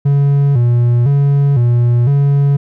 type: tone with vibrato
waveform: triangle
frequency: 130.2 Hz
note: C3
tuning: 8 cents flat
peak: -6 dBFS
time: 0.05-2.57 s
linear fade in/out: 10 ms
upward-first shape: square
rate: 0.99 Hz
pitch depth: 140 cents each way
effects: none